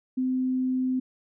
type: tone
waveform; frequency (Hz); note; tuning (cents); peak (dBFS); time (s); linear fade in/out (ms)
sine; 257.1; C4; -30; -23; 0.17-1; 10
effects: none